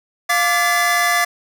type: tone cluster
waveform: 45% pulse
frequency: 701 / 1171 / 1722 / 2025 Hz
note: F5 / D6 / A6 / B6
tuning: +6 / -5 / -38 / +43 cents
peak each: -20 dBFS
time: 0.29-1.25 s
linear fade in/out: 10 ms
effects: none